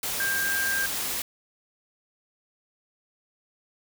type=tone in noise; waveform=sine; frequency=1594 Hz; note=G6; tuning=28 cents sharp; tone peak=-25 dBFS; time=0.2-0.86 s; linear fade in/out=2 ms; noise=white; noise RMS=-30 dBFS; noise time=0.03-1.22 s; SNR=+2 dB; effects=none